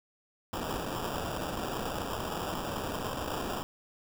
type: noise with sample-and-hold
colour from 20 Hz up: blue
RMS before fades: -35 dBFS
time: 0.53-3.63 s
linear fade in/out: 0 ms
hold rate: 2100 Hz
effects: none